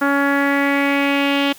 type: tone with low-pass filter sweep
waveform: sawtooth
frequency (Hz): 280.7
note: C#4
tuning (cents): +22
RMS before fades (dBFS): -17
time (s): 0.01-1.53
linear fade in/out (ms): 10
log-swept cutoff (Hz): 1500 to 3100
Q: 3.9
effects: white hiss -43 dBFS RMS until 1.58 s